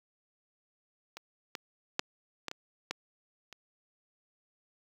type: clicks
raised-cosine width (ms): 0.2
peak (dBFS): -26 / -19 / -10 / -17 / -21 / -15 / -29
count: 7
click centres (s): 1.17 / 1.552 / 1.994 / 2.483 / 2.514 / 2.91 / 3.527
effects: high-pass 150 Hz 12 dB/octave + 8-bit